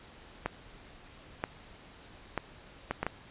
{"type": "clicks", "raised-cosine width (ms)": 0.5, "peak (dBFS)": -15, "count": 6, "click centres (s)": [0.46, 1.439, 2.377, 2.91, 3.03, 3.066], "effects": ["pink hiss -53 dBFS RMS until 3.3 s", "resampled to 8000 Hz"]}